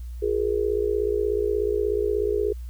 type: tone with amplitude modulation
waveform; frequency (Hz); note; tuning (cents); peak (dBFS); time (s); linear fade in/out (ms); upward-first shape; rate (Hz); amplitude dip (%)
sine; 415.3; G#4; 0; -17; 0.22-2.53; 10; sine; 56.6; 90
effects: added 60 Hz sine -32 dBFS peak until 2.69 s + white hiss -59 dBFS RMS until 2.69 s